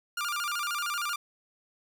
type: tone with vibrato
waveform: sawtooth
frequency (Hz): 1293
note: E6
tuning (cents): -34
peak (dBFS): -26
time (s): 0.17-1.16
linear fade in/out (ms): 5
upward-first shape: square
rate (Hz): 13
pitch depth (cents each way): 150
effects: none